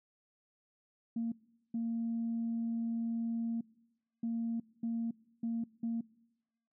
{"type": "tone bursts at uneven times", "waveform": "sine", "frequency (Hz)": 230.2, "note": "A#3", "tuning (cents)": -22, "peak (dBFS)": -31, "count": 6, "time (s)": [[1.16, 1.32], [1.74, 3.61], [4.23, 4.6], [4.83, 5.11], [5.43, 5.64], [5.83, 6.01]], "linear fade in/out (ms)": 5, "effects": ["noise-tail reverb RT60 1.0 s tail -24 dB re dry", "tanh soft clip ceiling -28 dBFS"]}